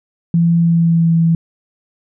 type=tone with pitch glide; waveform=sine; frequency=168.7 to 165.42 Hz; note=E3 to E3; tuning=+40 to +6 cents; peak=-9 dBFS; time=0.34-1.35 s; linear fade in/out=2 ms; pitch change=-34 cents; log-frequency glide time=0.57-1.14 s; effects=none